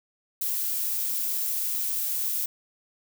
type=noise; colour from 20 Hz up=violet; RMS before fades=-28 dBFS; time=0.41-2.46 s; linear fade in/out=5 ms; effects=none